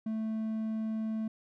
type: tone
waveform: triangle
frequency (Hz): 220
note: A3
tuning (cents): 0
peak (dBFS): -29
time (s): 0.06-1.28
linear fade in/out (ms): 5
effects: none